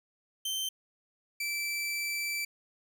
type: tone pair in turn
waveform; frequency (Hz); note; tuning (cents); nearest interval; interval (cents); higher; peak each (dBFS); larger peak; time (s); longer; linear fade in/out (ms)
sawtooth; 3107 / 2328; G7 / D7; -16 / -16; perfect fourth; 500; first; -28; neither; 0.45-0.69 / 1.4-2.45; second; 5
effects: none